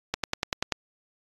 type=click train; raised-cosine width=0.2 ms; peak=-8 dBFS; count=7; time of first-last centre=0.14-0.723 s; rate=10.3 Hz; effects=AAC 32 kbps